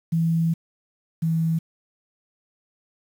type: tone pair in turn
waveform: sine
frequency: 164.81 / 162.92 Hz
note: E3 / E3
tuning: 0 / -20 cents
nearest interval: unison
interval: 20 cents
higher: first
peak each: -18 / -19 dBFS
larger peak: first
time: 0.12-0.54 / 1.22-1.59 s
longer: first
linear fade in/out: 10 ms
effects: 8-bit